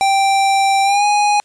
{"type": "tone with pitch glide", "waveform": "square", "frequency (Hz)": [784, 827.7], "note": ["G5", "G#5"], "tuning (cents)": [0, -6], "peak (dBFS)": -12, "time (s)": [0.01, 1.4], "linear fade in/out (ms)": 0, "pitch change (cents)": 94, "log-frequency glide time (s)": [0.83, 1.05], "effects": ["white hiss -56 dBFS RMS until 1.44 s", "resampled to 22050 Hz"]}